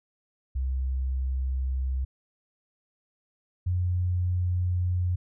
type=tone pair in turn; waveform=sine; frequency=65.2 / 89.66 Hz; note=C2 / F2; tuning=-5 / +46 cents; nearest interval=tritone; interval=551 cents; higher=second; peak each=-25 / -23 dBFS; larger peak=second; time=0.55-2.05 / 3.66-5.16 s; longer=neither; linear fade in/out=10 ms; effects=none